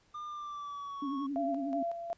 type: tone with pitch glide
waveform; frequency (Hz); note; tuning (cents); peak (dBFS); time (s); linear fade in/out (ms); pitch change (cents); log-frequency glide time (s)
triangle; 1204 to 1104.1; D6 to C#6; +43 to -7; -37; 0.14-1.27; 10; -150; 0.27-1.1
type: tone with vibrato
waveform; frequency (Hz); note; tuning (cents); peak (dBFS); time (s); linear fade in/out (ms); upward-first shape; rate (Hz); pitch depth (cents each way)
sine; 277.8; C#4; +4; -33; 1.02-1.83; 5; triangle; 11; 94
type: tone with tremolo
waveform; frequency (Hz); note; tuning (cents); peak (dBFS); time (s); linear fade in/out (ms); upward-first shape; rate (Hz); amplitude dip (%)
sine; 681; F5; -44; -31; 1.36-2.13; 0; square; 2.7; 55
effects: pink hiss -68 dBFS RMS until 2.17 s + resampled to 16000 Hz